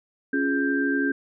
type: tone cluster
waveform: sine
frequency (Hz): 276.3 / 348.7 / 418.1 / 1577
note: C#4 / F4 / G#4 / G6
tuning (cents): -6 / -3 / +12 / +10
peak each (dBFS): -23 / -31 / -31 / -26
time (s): 0.33-1.12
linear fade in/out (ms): 5
effects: none